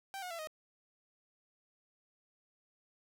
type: tone with pitch steps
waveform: sawtooth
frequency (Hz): 781 / 724.5 / 672.1 / 623.5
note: G5 / F#5 / E5 / D#5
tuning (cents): -7 / -37 / +33 / +3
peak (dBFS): -37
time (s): 0.14-0.472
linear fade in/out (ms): 0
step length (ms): 83
effects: none